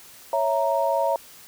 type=chord; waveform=sine; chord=A# diminished; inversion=first; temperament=equal; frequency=554.4 / 659.3 / 932.3 Hz; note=C#5 / E5 / A#5; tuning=0 / 0 / 0 cents; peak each=-24 dBFS; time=0.33-1.16 s; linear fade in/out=2 ms; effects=white hiss -47 dBFS RMS until 1.47 s